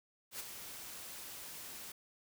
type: noise with ADSR envelope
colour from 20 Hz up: white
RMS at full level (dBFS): -41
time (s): 0.31-1.92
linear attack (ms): 87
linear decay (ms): 16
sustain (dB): -7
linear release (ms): 4
effects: none